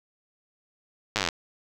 slowing click train, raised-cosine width 0.2 ms, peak -7 dBFS, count 13, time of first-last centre 1.16-1.288 s, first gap 9 ms, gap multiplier 1.03, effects none

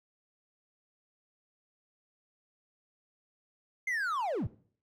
triangle linear sweep, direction down, 2123 to 61.74 Hz, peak -28 dBFS, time 3.87-4.47 s, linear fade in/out 5 ms, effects noise-tail reverb RT60 0.5 s tail -19 dB re dry

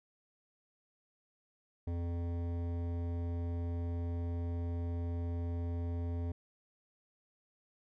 triangle tone with hard clipping, 85.7 Hz, F2, 32 cents flat, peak -36 dBFS, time 1.87-6.32 s, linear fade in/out 5 ms, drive 18 dB, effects none

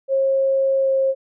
sine tone with pitch glide, 539 to 535.6 Hz, C#5 to C5, -49 to +40 cents, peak -15 dBFS, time 0.08-1.15 s, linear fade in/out 50 ms, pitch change -11 cents, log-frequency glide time 0.81-0.89 s, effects none

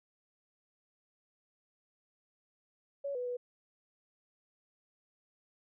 sine tone with pitch steps, 561 / 494.3 / 490.9 Hz, C#5 / B4 / B4, +21 / +1 / -10 cents, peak -34 dBFS, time 3.04-3.37 s, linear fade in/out 10 ms, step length 110 ms, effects none

